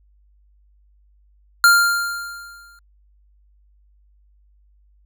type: tone with exponential decay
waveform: square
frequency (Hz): 1396.9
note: F6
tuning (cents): 0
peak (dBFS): -8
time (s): 1.64-2.79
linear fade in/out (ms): 1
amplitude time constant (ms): 250
effects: added 50 Hz sine -53 dBFS peak until 5.05 s